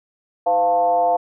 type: tone with frequency modulation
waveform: sine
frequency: 698.5 Hz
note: F5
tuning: in tune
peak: -14 dBFS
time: 0.46-1.17 s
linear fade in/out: 10 ms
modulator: 190 Hz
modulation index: 0.78
effects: none